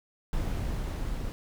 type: noise with level ramp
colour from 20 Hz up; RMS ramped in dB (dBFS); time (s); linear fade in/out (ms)
brown; -30 to -33; 0.33-1.32; 0
effects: none